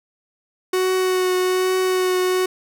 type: tone with vibrato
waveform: 45% pulse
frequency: 370 Hz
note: F#4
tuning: in tune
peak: -17 dBFS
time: 0.73-2.46 s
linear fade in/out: 5 ms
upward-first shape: triangle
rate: 1.2 Hz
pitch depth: 16 cents each way
effects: none